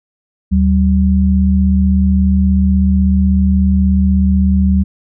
sine tone pair together, 75.6 / 192 Hz, D#2 / G3, -49 / -36 cents, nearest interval octave + major third, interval 1613 cents, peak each -11 dBFS, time 0.51-4.84 s, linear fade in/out 20 ms, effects none

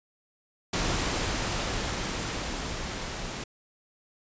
pink noise with level ramp, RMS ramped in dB -27 to -36 dBFS, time 0.73-3.44 s, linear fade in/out 5 ms, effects resampled to 16000 Hz

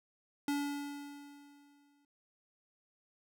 square tone with exponential decay, 286.2 Hz, D4, 45 cents flat, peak -31 dBFS, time 0.48-2.05 s, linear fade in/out 2 ms, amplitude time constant 340 ms, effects none

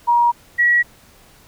sine tone pair in turn, 951 / 1922.4 Hz, A#5 / B6, +34 / -47 cents, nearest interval octave, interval 1219 cents, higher second, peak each -11 dBFS, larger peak neither, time 0.07-0.32 / 0.58-0.83 s, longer neither, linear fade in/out 20 ms, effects pink hiss -49 dBFS RMS until 1.47 s

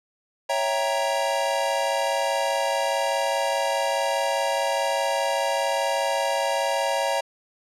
square chord, C# diminished seventh, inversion none, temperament equal with one note detuned, 554.4 / 659.3 / 784 / 937.7 Hz, C#5 / E5 / G5 / Bb5, 0 / 0 / 0 / +10 cents, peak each -27 / -29 / -30 / -28 dBFS, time 0.49-7.21 s, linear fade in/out 10 ms, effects low-pass 10000 Hz 12 dB/octave

